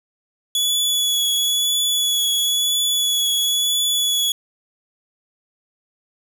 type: tone with vibrato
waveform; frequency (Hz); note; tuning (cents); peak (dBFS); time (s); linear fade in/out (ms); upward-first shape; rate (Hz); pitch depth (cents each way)
sawtooth; 3400; G#7; +40; -14; 0.55-4.32; 2; triangle; 0.99; 21
effects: none